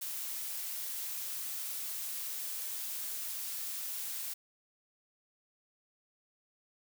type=noise; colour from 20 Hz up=blue; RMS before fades=-39 dBFS; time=0.01-4.34 s; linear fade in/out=10 ms; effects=none